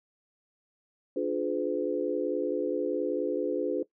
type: chord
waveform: sine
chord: D diminished seventh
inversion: none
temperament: just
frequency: 293.7 / 352.4 / 422.9 / 507.5 Hz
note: D4 / F4 / Ab4 / Cb5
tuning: 0 / +16 / +31 / +47 cents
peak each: -32 dBFS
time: 1.16-3.83 s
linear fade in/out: 5 ms
effects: noise-tail reverb RT60 0.1 s tail -18 dB re dry